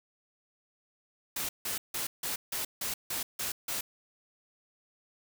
white noise bursts, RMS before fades -34 dBFS, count 9, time 1.36-3.81 s, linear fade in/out 5 ms, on 130 ms, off 160 ms, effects none

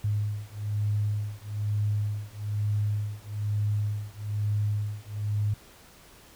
sine beating tone pair, 103.83 / 104.93 Hz, G#2 / G#2, 0 / +18 cents, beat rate 1.1 Hz, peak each -29 dBFS, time 0.04-5.54 s, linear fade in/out 5 ms, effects pink hiss -53 dBFS RMS until 6.35 s

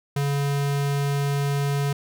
square tone, 141.5 Hz, C#3, 36 cents sharp, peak -22 dBFS, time 0.16-1.93 s, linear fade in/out 5 ms, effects none

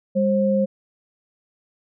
sine tone pair together, 201.1 / 533 Hz, G3 / C5, +44 / +32 cents, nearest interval octave + perfect fourth, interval 1688 cents, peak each -19 dBFS, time 0.15-0.66 s, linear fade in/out 20 ms, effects none

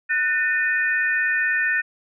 sine tone cluster, 1484 / 1808 / 2476 Hz, F#6 / A6 / D#7, +5 / +47 / -9 cents, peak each -24 / -20 / -28 dBFS, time 0.09-1.82 s, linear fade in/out 20 ms, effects none

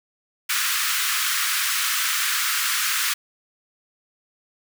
pink high-pass noise, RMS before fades -23 dBFS, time 0.49-3.14 s, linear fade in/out 10 ms, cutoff 1200 Hz, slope 48 dB/octave, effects none

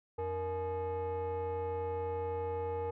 sine tone with frequency modulation, 468.3 Hz, A#4, 8 cents sharp, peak -31 dBFS, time 0.18-2.91 s, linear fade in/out 10 ms, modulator 381 Hz, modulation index 0.92, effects tanh soft clip ceiling -32 dBFS

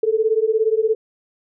sine beating tone pair, 432.4 / 449.4 Hz, A4 / A4, -30 / +37 cents, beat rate 17 Hz, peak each -18 dBFS, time 0.03-0.95 s, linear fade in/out 5 ms, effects none

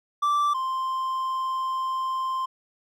triangle tone pair in turn, 1169 / 1046.5 Hz, D6 / C6, -8 / 0 cents, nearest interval major second, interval 192 cents, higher first, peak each -18 / -23 dBFS, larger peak first, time 0.22-0.54 / 0.54-2.46 s, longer second, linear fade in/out 10 ms, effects none

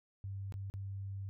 sine tone with dropouts, 98 Hz, G2, in tune, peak -39 dBFS, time 0.24-1.29 s, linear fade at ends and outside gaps 0 ms, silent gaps 0.523-0.54 / 0.7-0.739 s, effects none

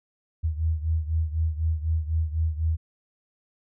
sine beating tone pair, 79 / 83 Hz, D#2 / E2, +27 / +12 cents, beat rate 4 Hz, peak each -24 / -28 dBFS, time 0.43-2.77 s, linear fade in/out 20 ms, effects none

